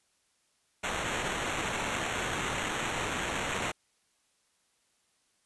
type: noise with sample-and-hold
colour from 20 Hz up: white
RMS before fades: -33 dBFS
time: 0.83-3.72 s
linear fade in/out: 10 ms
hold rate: 4900 Hz
effects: white hiss -72 dBFS RMS until 5.45 s + resampled to 24000 Hz